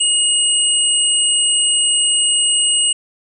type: tone pair together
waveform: sine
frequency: 2874 / 8129 Hz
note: F7 / B8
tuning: +49 / +49 cents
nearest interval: octave + tritone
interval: 1800 cents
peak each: -15 dBFS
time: 0-2.93 s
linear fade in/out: 10 ms
effects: none